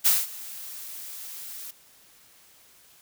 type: noise with ADSR envelope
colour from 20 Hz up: blue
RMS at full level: -18 dBFS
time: 0.04-1.71 s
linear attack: 23 ms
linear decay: 200 ms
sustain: -21 dB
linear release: 7 ms
effects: white hiss -56 dBFS RMS until 3.01 s